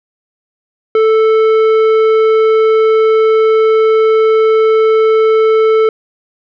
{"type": "tone with tanh clipping", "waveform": "sine", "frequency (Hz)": 440, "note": "A4", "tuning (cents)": 0, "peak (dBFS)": -8, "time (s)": [0.95, 5.89], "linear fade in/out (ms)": 2, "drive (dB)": 11, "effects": []}